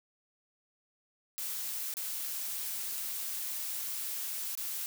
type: noise with dropouts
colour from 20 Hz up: blue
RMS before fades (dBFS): -37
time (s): 1.38-4.86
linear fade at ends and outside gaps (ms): 0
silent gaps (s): 1.939-1.969 / 4.552-4.575
effects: none